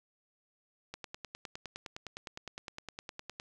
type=click train; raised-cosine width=0.2 ms; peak=-24 dBFS; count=25; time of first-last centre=0.94-3.399 s; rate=9.76 Hz; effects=none